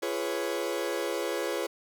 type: chord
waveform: 40% pulse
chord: C# dominant seventh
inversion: first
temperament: equal with one note detuned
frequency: 343 / 415.3 / 493.9 / 554.4 Hz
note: E#4 / G#4 / B4 / C#5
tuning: -31 / 0 / 0 / 0 cents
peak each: -34 dBFS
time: 0.02-1.67 s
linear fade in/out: 10 ms
effects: none